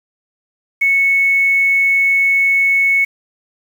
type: tone with quantisation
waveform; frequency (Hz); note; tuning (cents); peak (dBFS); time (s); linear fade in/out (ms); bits
sine; 2207; C#7; -8; -10; 0.81-3.05; 10; 6
effects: none